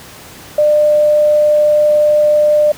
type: tone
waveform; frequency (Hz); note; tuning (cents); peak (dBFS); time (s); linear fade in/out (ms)
sine; 599; D5; +34; -7; 0.58-2.72; 5
effects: pink hiss -35 dBFS RMS until 2.77 s + high-pass 80 Hz 12 dB/octave